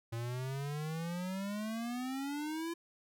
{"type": "exponential sweep", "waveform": "square", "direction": "up", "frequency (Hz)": [113.8, 341.2], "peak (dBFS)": -37, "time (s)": [0.12, 2.74], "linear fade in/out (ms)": 10, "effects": []}